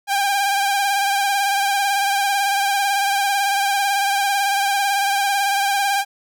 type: tone with vibrato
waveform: sawtooth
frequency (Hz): 797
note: G5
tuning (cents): +28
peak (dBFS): -13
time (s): 0.07-6.05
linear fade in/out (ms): 50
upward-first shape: triangle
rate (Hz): 18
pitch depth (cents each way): 46
effects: none